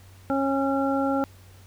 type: harmonic tone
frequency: 273.3 Hz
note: C#4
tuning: 24 cents flat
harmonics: 1 / 2 / 3 / 5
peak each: -24 / -27 / -29 / -31 dBFS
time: 0.3-1.24 s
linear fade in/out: 0 ms
effects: added 94 Hz sine -48 dBFS peak until 1.66 s + pink hiss -55 dBFS RMS until 1.66 s